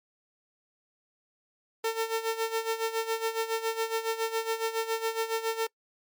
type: tone with tremolo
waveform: sawtooth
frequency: 450 Hz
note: A4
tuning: 39 cents sharp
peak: -21 dBFS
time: 1.84-5.67 s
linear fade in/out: 5 ms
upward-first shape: sine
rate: 7.2 Hz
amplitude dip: 75%
effects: noise-tail reverb RT60 0.1 s tail -24 dB re dry + MP3 96 kbps